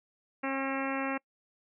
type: harmonic tone with a mistuned harmonic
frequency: 270.2 Hz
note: C#4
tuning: 44 cents flat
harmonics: 1 / 2 / 3 / 4 / 5 / 6 / 7 / 8 / 9 / 10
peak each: -34 / -37 / -39 / -40 / -41 / -42 / -42 / -43 / -44 / -44 dBFS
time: 0.43-1.18 s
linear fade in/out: 10 ms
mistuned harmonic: 9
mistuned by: -39 cents
effects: noise-tail reverb RT60 0.1 s tail -26 dB re dry